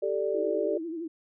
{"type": "chord", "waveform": "sine", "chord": "G suspended second", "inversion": "none", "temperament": "just", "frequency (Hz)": [392, 441, 588], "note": ["G4", "A4", "D5"], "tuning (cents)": [0, 4, 2], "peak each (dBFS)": -30, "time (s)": [0.02, 0.78], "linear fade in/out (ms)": 10}
{"type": "tone with vibrato", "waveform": "sine", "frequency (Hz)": 329.6, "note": "E4", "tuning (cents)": 0, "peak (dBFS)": -32, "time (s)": [0.34, 1.08], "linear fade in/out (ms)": 10, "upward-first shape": "sine", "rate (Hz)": 12, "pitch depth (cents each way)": 84}
{"effects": []}